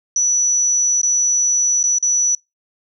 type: tone with dropouts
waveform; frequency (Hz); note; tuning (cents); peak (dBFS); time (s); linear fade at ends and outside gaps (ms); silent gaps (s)
sine; 5920; F#8; 0; -13; 0.16-2.35; 2; 1.015-1.031 / 1.83-1.838 / 1.985-2.026
effects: noise-tail reverb RT60 0.2 s tail -25 dB re dry